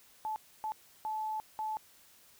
sine tone bursts at uneven times, 867 Hz, A5, 26 cents flat, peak -33 dBFS, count 4, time 0.25-0.36 / 0.64-0.72 / 1.05-1.4 / 1.59-1.77 s, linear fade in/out 0 ms, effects white hiss -61 dBFS RMS until 2.39 s

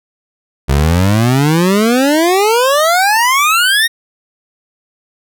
25% pulse exponential sweep, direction up, 65.41 to 1890 Hz, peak -5 dBFS, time 0.68-3.88 s, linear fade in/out 20 ms, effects none

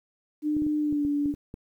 sine tone with pitch glide, 301 to 289.4 Hz, D4 to D4, +43 to -25 cents, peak -23 dBFS, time 0.42-1.35 s, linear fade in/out 50 ms, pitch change -68 cents, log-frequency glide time 0.79-1.05 s
clicks, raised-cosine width 3 ms, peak -25 dBFS, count 8, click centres 0.567 / 0.621 / 0.666 / 0.926 / 1.05 / 1.258 / 1.34 / 1.541 s
effects 10-bit

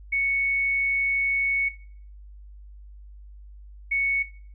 sine tone pair in turn, 2217 / 2217 Hz, C#7 / C#7, 0 / 0 cents, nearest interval unison, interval 0 cents, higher neither, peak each -21 dBFS, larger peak neither, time 0.12-1.69 / 3.91-4.23 s, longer first, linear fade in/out 10 ms, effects noise-tail reverb RT60 0.5 s tail -17 dB re dry + added 50 Hz sine -42 dBFS peak until 4.54 s

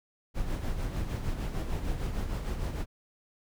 brown noise with tremolo, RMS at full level -30 dBFS, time 0.34-2.86 s, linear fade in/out 50 ms, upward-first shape sine, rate 6.6 Hz, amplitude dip 50%, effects none

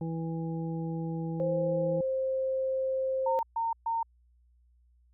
harmonic tone, 163.9 Hz, E3, 10 cents flat, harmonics 1 / 2 / 3 / 5, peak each -32 / -38 / -42 / -46 dBFS, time 0.01-2.01 s, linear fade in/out 2 ms
sine tone, 527 Hz, C5, 12 cents sharp, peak -27 dBFS, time 1.4-3.39 s, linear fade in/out 0 ms
sine tone bursts, 915 Hz, A#5, 32 cents flat, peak -27 dBFS, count 3, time 3.26-4.03 s, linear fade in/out 5 ms, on 170 ms, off 130 ms
effects added 60 Hz sine -61 dBFS peak until 5.13 s

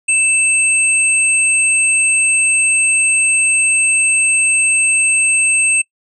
sine tone pair together, 2641 / 8376 Hz, E7 / C9, +3 / +1 cents, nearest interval octave + minor sixth, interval 1998 cents, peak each -13 / -14 dBFS, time 0.08-5.82 s, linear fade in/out 10 ms, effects noise-tail reverb RT60 0.1 s tail -24 dB re dry

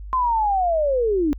sine linear sweep, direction down, 1046.5 to 277.2 Hz, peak -17 dBFS, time 0.13-1.33 s, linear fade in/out 0 ms, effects added 50 Hz sine -32 dBFS peak until 1.38 s

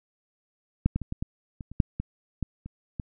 clicks, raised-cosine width 5 ms, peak -8 / -14 / -21 / -18 / -17 / -25 / -28 / -6 / -17 / -15 / -26 / -19 dBFS, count 12, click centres 0.86 / 0.96 / 1.017 / 1.124 / 1.225 / 1.608 / 1.716 / 1.802 / 2 / 2.427 / 2.66 / 2.998 s, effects none

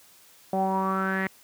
sawtooth tone with low-pass filter sweep, 190.7 Hz, G3, 47 cents flat, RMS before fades -26 dBFS, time 0.53-1.27 s, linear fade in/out 2 ms, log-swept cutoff 680 to 2000 Hz, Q 7.9, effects white hiss -55 dBFS RMS until 1.43 s + high-pass 80 Hz 12 dB/octave

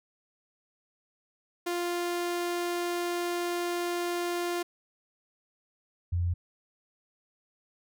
sawtooth / sine tone pair in turn, 349.2 / 87.3 Hz, F4 / F2, 0 / 0 cents, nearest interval 2 octaves, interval 2400 cents, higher first, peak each -25 dBFS, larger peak neither, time 1.66-4.63 / 6.12-6.34 s, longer first, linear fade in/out 10 ms, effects none

